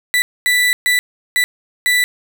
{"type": "tone bursts at uneven times", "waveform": "35% pulse", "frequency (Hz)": 1975.5, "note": "B6", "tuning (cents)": 0, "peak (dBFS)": -10, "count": 5, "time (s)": [[0.14, 0.22], [0.46, 0.73], [0.86, 0.99], [1.36, 1.44], [1.86, 2.04]], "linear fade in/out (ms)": 0, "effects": []}